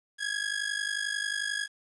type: ring-modulated tone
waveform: sawtooth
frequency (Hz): 1661.2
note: G#6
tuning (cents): 0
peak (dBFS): -23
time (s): 0.18-1.68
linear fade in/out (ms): 50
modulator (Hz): 25.6
effects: resampled to 24000 Hz + 10-bit